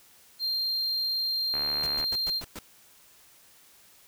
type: tone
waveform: triangle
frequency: 4186 Hz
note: C8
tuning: in tune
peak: -25 dBFS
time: 0.39-2.42 s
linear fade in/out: 50 ms
type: click train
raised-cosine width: 0.5 ms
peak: -23 dBFS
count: 38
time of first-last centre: 1.54-2.041 s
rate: 73.9 Hz
type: noise bursts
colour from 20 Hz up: pink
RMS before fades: -39 dBFS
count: 6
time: 1.83-2.59 s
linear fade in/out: 2 ms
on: 35 ms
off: 110 ms
effects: white hiss -57 dBFS RMS until 4.07 s